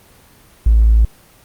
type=tone with tanh clipping; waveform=triangle; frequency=55.2 Hz; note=A1; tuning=6 cents sharp; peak=-6 dBFS; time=0.66-1.05 s; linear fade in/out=5 ms; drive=1 dB; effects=pink hiss -47 dBFS RMS until 1.44 s + Opus 24 kbps